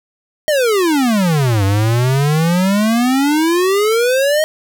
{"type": "exponential two-way sweep", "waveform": "square", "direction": "down then up", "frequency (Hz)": [632, 96, 632], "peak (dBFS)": -12, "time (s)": [0.48, 4.44], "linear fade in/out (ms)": 0, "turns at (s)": 1.64, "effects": []}